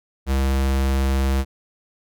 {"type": "tone", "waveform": "square", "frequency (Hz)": 67.1, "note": "C2", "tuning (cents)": 44, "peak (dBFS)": -18, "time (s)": [0.26, 1.45], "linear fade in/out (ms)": 50, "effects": []}